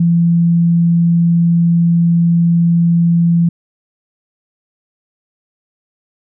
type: tone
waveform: sine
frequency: 169.6 Hz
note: E3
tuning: 50 cents sharp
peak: -8 dBFS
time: 0-3.49 s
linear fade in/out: 5 ms
effects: none